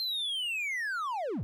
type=linear sweep; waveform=triangle; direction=down; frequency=4186 to 74 Hz; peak=-29 dBFS; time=0-1.43 s; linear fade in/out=0 ms; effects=none